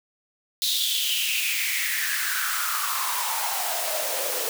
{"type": "noise with high-pass filter sweep", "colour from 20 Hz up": "white", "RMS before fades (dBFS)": -26, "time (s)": [0.62, 4.49], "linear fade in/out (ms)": 0, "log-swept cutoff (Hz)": [3900, 470], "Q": 6, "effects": []}